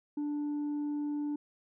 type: tone with tanh clipping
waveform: sine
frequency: 293.7 Hz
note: D4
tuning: in tune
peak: -32 dBFS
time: 0.17-1.36 s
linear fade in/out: 5 ms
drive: 2 dB
effects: none